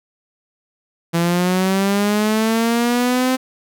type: linear sweep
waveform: sawtooth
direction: up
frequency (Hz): 166.9 to 259.9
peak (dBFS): -11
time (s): 1.13-3.37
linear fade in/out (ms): 20
effects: none